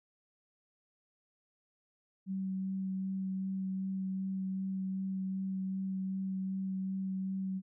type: tone with vibrato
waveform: sine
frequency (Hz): 190.5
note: G3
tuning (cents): -49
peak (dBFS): -33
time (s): 2.26-7.62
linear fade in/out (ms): 50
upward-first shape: sine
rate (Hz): 2.6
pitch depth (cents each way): 10
effects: none